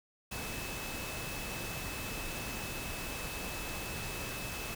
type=tone in noise; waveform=sine; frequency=2600 Hz; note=E7; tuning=24 cents flat; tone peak=-45 dBFS; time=0.31-4.75 s; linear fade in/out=10 ms; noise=pink; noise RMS=-40 dBFS; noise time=0.31-4.75 s; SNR=-8 dB; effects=none